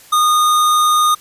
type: tone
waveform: square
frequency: 1228 Hz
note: D#6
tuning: 23 cents flat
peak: -11 dBFS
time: 0.12-1.15 s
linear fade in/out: 10 ms
effects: white hiss -43 dBFS RMS until 1.2 s + resampled to 32000 Hz